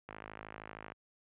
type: click train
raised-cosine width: 0.5 ms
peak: -29 dBFS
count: 45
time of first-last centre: 0.09-0.92 s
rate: 53 Hz
effects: high-pass 60 Hz 12 dB/octave + resampled to 8000 Hz